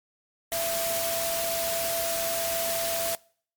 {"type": "tone in noise", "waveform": "sine", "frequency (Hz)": 670, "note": "E5", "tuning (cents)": 28, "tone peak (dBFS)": -29, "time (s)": [0.52, 3.15], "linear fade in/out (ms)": 0, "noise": "white", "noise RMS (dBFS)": -30, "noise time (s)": [0.52, 3.15], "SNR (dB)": -2, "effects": ["noise-tail reverb RT60 0.5 s tail -24 dB re dry", "MP3 96 kbps"]}